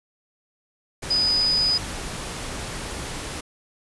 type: tone in noise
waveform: sine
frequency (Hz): 4978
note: D#8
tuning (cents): 0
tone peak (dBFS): -18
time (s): 1.1-1.78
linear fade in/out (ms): 10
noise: pink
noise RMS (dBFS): -32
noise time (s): 1.02-3.41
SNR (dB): +11
effects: resampled to 24000 Hz